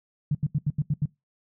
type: tone bursts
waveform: sine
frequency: 146.83 Hz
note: D3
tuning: in tune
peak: -20 dBFS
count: 7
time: 0.31-1.057 s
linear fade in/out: 5 ms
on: 39 ms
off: 79 ms
effects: noise-tail reverb RT60 0.2 s tail -22 dB re dry